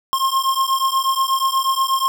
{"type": "beating tone pair", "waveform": "square", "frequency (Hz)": [1063, 1071.3], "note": ["C6", "C6"], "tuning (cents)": [27, 41], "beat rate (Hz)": 8.3, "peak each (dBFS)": [-20, -20], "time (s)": [0.13, 2.08], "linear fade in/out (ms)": 0, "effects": []}